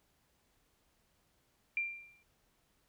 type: tone with exponential decay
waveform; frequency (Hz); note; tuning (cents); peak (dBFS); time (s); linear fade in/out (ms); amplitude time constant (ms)
sine; 2374; D7; +18; -29; 1.77-2.23; 1; 100
effects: pink hiss -74 dBFS RMS until 2.88 s